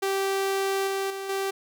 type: tone with level steps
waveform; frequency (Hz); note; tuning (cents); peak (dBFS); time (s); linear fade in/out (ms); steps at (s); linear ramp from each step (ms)
sawtooth; 389.6; G4; -11; -20 / -22 / -28 / -22; 0.02-1.51; 10; 0.87 / 1.1 / 1.29; 5
effects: none